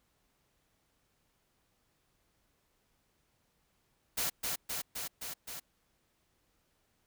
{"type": "noise with echo", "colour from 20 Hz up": "white", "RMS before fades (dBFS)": -33, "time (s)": [4.17, 4.3], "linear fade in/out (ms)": 10, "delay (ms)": 260, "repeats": 5, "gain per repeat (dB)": -2, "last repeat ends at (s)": 5.6, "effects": ["pink hiss -75 dBFS RMS until 7.06 s"]}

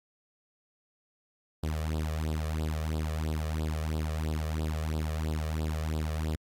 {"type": "tone with flanger", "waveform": "sawtooth", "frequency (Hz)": 78.1, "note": "D#2", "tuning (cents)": 7, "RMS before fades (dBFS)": -31, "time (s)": [1.63, 6.36], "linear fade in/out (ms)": 5, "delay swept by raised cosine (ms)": [0.23, 1.73], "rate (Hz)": 3, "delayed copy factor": 0.8, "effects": ["MP3 64 kbps"]}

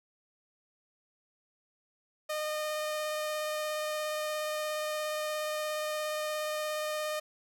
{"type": "tone with vibrato", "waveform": "sawtooth", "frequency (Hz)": 611, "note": "D#5", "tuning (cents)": -32, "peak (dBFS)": -28, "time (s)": [2.29, 7.2], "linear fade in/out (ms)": 10, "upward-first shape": "triangle", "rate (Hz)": 17, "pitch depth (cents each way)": 10, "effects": []}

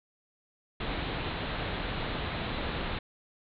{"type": "low-pass noise", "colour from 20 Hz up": "pink", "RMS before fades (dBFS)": -34, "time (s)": [0.8, 2.99], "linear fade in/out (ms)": 5, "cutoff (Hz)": 4100, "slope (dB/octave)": 96, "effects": []}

